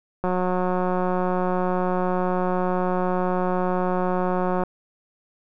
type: click train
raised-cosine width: 1 ms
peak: -11 dBFS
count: 801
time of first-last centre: 0.24-4.636 s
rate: 182 Hz
effects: none